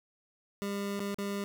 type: tone with dropouts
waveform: 25% pulse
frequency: 200.8 Hz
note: G3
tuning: 42 cents sharp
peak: -29 dBFS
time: 0.62-1.44 s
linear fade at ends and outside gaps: 0 ms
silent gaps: 0.994-1.002 / 1.144-1.185 s
effects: none